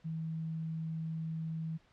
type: tone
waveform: sine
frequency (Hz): 161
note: E3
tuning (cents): -41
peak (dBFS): -35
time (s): 0.04-1.78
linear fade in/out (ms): 20
effects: pink hiss -67 dBFS RMS until 1.92 s + low-pass 4000 Hz 12 dB/octave